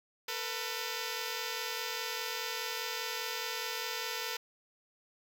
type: tone pair together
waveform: 5% pulse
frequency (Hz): 449 / 493.9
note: A4 / B4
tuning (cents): +35 / 0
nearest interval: major second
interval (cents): 165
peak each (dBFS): -26 / -27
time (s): 0.28-4.37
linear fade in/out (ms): 5
effects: none